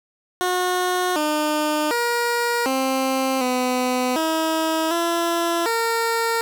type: tone with pitch steps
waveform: 15% pulse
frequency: 362.9 / 303 / 475.2 / 264.4 / 252.1 / 320.4 / 338.8 / 459 Hz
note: F#4 / D#4 / A#4 / C4 / B3 / E4 / E4 / A#4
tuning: -34 / -46 / +33 / +18 / +36 / -49 / +48 / -27 cents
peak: -13 dBFS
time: 0.41-6.41 s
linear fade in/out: 0 ms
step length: 750 ms
effects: none